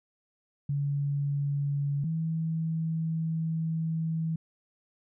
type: tone pair in turn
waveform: sine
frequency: 142.4 / 161.75 Hz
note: C#3 / E3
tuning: +47 / -32 cents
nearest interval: major second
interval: 221 cents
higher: second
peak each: -26 / -27 dBFS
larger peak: first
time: 0.69-2.04 / 2.04-4.36 s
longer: second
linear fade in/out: 5 ms
effects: none